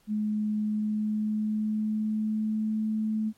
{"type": "tone with pitch glide", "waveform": "sine", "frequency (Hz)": [212.3, 217], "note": ["G#3", "A3"], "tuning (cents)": [38, -24], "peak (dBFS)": -25, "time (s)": [0.07, 3.33], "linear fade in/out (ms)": 50, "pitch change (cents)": 38, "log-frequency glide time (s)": [0.59, 2.81], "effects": ["pink hiss -65 dBFS RMS until 3.37 s", "MP3 64 kbps"]}